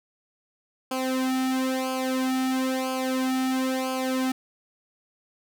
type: tone with flanger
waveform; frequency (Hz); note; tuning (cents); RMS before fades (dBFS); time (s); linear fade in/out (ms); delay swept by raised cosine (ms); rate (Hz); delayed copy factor
sawtooth; 260; C4; -11; -26; 0.91-4.32; 5; 0.52 to 2.02; 1; -0.9
effects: none